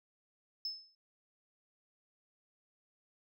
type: tone with exponential decay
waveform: sine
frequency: 5230 Hz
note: E8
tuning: 15 cents flat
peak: -32 dBFS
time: 0.65-0.95 s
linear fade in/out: 2 ms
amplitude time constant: 65 ms
effects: tanh soft clip ceiling -31 dBFS